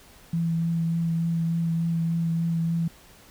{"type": "tone with vibrato", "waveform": "sine", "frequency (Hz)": 166.2, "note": "E3", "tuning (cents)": 15, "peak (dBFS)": -22, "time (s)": [0.33, 2.88], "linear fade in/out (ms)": 5, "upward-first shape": "triangle", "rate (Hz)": 3.4, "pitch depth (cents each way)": 17, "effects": ["pink hiss -52 dBFS RMS until 3.3 s"]}